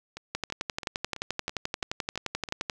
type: two click trains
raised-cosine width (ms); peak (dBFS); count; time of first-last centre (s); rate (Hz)
0.2; -21 / -12; 8 / 28; 0.17-2.488 / 0.35-2.698; 3.02 / 11.5
effects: none